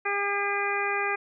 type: harmonic tone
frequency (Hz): 403.3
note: G4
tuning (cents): +49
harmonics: 1 / 2 / 3 / 4 / 5 / 6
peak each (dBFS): -32 / -32 / -32 / -32 / -32 / -32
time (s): 0.05-1.16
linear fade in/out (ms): 10
effects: none